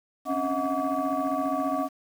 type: tone cluster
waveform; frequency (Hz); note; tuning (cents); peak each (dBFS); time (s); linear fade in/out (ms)
sine; 267.9 / 282.7 / 636 / 727 / 1144; C4 / C#4 / D#5 / F#5 / D6; +41 / +34 / +38 / -31 / -46; -30; 0.25-1.89; 50
effects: tanh soft clip ceiling -18 dBFS + 8-bit